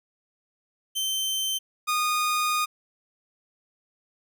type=tone pair in turn; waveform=sawtooth; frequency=3100 / 1230.2 Hz; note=G7 / D#6; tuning=-20 / -20 cents; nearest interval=octave + major third; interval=1600 cents; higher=first; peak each=-22 / -19 dBFS; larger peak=second; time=0.95-1.59 / 1.87-2.66 s; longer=second; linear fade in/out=20 ms; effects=none